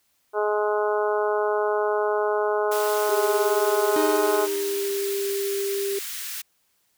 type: harmonic tone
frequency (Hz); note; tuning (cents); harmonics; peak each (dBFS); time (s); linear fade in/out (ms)
210; G#3; +19; 2 / 3 / 4 / 5 / 6 / 7; -23 / -27 / -29 / -31 / -33 / -34; 0.33-4.48; 50
type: high-pass noise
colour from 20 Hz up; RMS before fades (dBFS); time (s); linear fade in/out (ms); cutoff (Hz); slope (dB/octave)
white; -33; 2.71-6.42; 10; 1400; 24
type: tone with pitch glide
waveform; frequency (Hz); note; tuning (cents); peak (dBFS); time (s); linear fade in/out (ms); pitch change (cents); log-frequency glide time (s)
sine; 402 to 396.9; G4 to G4; +44 to +22; -24; 3.09-5.99; 5; -22; 3.38-5.29
type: tone with exponential decay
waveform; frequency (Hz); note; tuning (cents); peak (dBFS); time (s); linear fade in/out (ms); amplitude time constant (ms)
45% pulse; 309.9; D#4; -7; -23; 3.96-5.62; 2; 360
effects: white hiss -68 dBFS RMS until 6.97 s